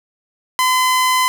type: tone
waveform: sawtooth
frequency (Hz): 1020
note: C6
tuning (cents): -44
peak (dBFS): -9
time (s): 0.59-1.28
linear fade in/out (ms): 0
effects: none